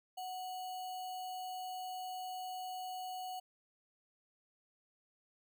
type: tone with sample-and-hold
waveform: sine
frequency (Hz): 740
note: F#5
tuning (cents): 0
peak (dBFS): -40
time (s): 0.17-3.4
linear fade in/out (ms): 10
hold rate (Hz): 3675
effects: none